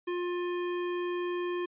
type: tone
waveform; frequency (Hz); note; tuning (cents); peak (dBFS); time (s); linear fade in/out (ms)
square; 353.7; F4; +22; -31; 0.07-1.66; 10
effects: resampled to 8000 Hz